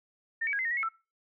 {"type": "tone with pitch steps", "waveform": "sine", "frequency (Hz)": [1812, 2274, 1642, 2060, 1851, 1929, 2184, 1331], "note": ["A#6", "C#7", "G#6", "C7", "A#6", "B6", "C#7", "E6"], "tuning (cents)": [-50, 44, -20, -28, -13, -41, -26, 16], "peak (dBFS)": -28, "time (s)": [0.41, 0.89], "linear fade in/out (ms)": 10, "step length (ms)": 60, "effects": ["noise-tail reverb RT60 0.3 s tail -22 dB re dry"]}